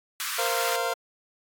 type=high-pass noise; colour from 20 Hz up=pink; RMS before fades=-31 dBFS; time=0.2-0.76 s; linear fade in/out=0 ms; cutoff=1100 Hz; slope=48 dB/octave
type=chord; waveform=25% pulse; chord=Bb suspended second; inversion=none; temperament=equal with one note detuned; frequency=466.2 / 523.3 / 692 Hz; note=Bb4 / C5 / F5; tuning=0 / 0 / -16 cents; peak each=-27 / -27 / -25 dBFS; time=0.38-0.94 s; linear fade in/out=10 ms
effects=AAC 64 kbps

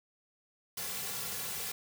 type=noise with comb filter; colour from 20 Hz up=white; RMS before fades=-38 dBFS; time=0.77-1.72 s; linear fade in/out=5 ms; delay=3.2 ms; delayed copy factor=-0.95; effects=none

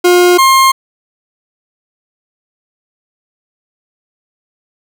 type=tone pair in turn; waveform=40% pulse; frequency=356 / 1064.3 Hz; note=F4 / C6; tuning=+33 / +29 cents; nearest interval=octave + perfect fifth; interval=1896 cents; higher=second; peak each=-4 dBFS; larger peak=neither; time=0.04-0.38 / 0.38-0.72 s; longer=neither; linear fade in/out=10 ms; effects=none

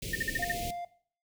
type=band-stop noise; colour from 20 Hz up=pink; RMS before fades=-38 dBFS; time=0.02-0.71 s; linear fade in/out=5 ms; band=540 to 2200 Hz; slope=48 dB/octave
type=tone bursts; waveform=sine; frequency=1820 Hz; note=A#6; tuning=42 cents flat; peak=-27 dBFS; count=6; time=0.13-0.52 s; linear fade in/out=5 ms; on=25 ms; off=48 ms
type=tone; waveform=triangle; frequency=698.5 Hz; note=F5; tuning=in tune; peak=-33 dBFS; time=0.39-0.85 s; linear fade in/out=5 ms
effects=noise-tail reverb RT60 0.5 s tail -17 dB re dry

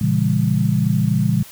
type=chord; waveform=sine; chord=A# diminished seventh; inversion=none; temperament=just; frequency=116.54 / 139.85 / 167.82 / 201.4 Hz; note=A#2 / C#3 / E3 / G3; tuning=0 / +16 / +31 / +47 cents; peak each=-20 dBFS; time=0.01-1.43 s; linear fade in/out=5 ms; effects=white hiss -41 dBFS RMS until 1.51 s

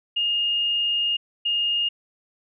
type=tone bursts at uneven times; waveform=sine; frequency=2839 Hz; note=F7; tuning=28 cents sharp; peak=-20 dBFS; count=2; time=0.16-1.17 / 1.45-1.89 s; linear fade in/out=10 ms; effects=none

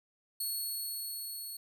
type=tone with level ramp; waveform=5% pulse; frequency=4356 Hz; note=C#8; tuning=31 cents flat; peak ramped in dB=-26 to -34 dBFS; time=0.4-1.57 s; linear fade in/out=5 ms; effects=none

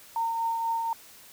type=tone with tremolo; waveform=sine; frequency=915 Hz; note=A#5; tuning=32 cents flat; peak=-24 dBFS; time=0.16-0.93 s; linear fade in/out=2 ms; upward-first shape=triangle; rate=4.1 Hz; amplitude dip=35%; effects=white hiss -51 dBFS RMS until 1.32 s

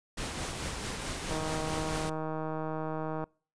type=noise with tremolo; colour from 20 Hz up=pink; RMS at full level=-35 dBFS; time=0.17-2.1 s; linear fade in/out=10 ms; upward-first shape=triangle; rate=4.6 Hz; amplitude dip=35%
type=click train; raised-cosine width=1 ms; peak=-22 dBFS; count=304; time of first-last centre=1.31-3.24 s; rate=157 Hz
effects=noise-tail reverb RT60 0.4 s tail -26 dB re dry + resampled to 22050 Hz

